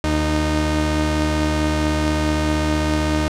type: tone pair together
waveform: sawtooth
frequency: 75.76 / 307.7 Hz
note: D#2 / D#4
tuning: -46 / -19 cents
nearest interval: 2 octaves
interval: 2427 cents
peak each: -16 dBFS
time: 0.04-3.28 s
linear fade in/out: 0 ms
effects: low-pass 8000 Hz 12 dB/octave